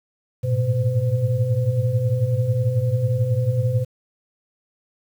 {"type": "tone cluster", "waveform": "sine", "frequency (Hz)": [104.1, 111.3, 122.4, 511], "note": ["G#2", "A2", "B2", "C5"], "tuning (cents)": [5, 20, -15, -41], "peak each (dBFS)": [-27, -25, -19, -27], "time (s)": [0.43, 3.85], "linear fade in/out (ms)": 20, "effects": ["8-bit"]}